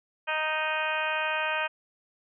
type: harmonic tone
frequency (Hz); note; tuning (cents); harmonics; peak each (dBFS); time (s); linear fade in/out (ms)
311.1; D#4; 0; 2 / 3 / 4 / 5 / 6 / 7 / 8 / 9 / 10; -34 / -33 / -36 / -32 / -37 / -43 / -32 / -40 / -41; 0.27-1.68; 20
effects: none